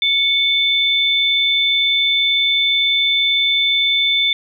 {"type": "tone pair together", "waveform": "sine", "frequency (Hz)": [2217, 3529], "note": ["C#7", "A7"], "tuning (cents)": [0, 4], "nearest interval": "minor sixth", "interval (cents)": 804, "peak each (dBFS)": [-19, -14], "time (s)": [0.02, 4.33], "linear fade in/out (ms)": 2, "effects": []}